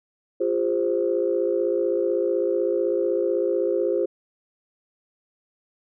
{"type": "chord", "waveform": "sine", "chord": "F minor", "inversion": "none", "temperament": "equal with one note detuned", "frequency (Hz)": [349.2, 405.1, 523.3], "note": ["F4", "Ab4", "C5"], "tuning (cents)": [0, -43, 0], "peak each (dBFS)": -24, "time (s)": [0.4, 4.06], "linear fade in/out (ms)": 10, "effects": ["tanh soft clip ceiling -10 dBFS"]}